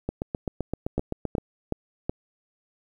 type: two click trains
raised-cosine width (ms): 2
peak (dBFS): -12 / -14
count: 4 / 11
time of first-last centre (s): 0.98-2.095 / 0.09-1.382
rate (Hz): 2.69 / 7.74
effects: 9-bit